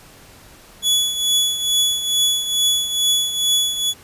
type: tone with tremolo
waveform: sawtooth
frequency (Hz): 3400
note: G#7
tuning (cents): +40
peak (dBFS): -10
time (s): 0.82-3.94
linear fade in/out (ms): 50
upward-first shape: triangle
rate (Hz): 2.3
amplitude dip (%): 70
effects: pink hiss -45 dBFS RMS until 4.03 s + resampled to 32000 Hz